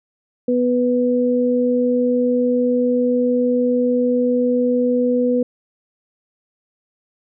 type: tone pair together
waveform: sine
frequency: 246.9 / 493.8 Hz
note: B3 / B4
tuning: 0 / 0 cents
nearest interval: octave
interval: 1200 cents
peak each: -17 dBFS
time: 0.48-5.43 s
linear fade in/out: 5 ms
effects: none